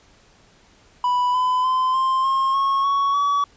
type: tone with pitch steps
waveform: triangle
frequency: 987.8 / 1008 / 1028.6 / 1049.6 / 1071 / 1092.9 / 1115.2 / 1138 Hz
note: B5 / B5 / C6 / C6 / C6 / C#6 / C#6 / C#6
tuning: 0 / +35 / -30 / +5 / +40 / -25 / +10 / +45 cents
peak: -15 dBFS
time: 1.04-3.44 s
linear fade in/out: 2 ms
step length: 300 ms
effects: pink hiss -54 dBFS RMS until 3.56 s + resampled to 16000 Hz